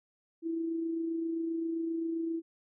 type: tone with amplitude modulation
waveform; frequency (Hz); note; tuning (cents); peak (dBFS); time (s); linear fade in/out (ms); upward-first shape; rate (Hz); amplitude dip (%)
sine; 329.5; E4; -1; -29; 0.42-2.42; 50; sine; 27.6; 35
effects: none